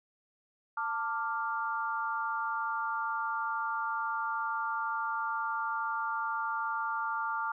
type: chord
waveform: sine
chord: D minor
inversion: second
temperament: equal with one note detuned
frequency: 893.8 / 1174.7 / 1396.9 Hz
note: A5 / D6 / F6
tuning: +27 / 0 / 0 cents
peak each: -35 / -35 / -35 dBFS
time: 0.77-7.52 s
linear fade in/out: 5 ms
effects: none